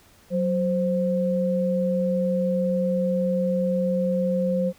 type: tone pair together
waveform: sine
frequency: 185.21 / 523.3 Hz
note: F#3 / C5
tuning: +2 / 0 cents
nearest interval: octave + tritone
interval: 1798 cents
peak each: -23 dBFS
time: 0.3-4.73 s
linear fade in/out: 50 ms
effects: pink hiss -55 dBFS RMS until 4.78 s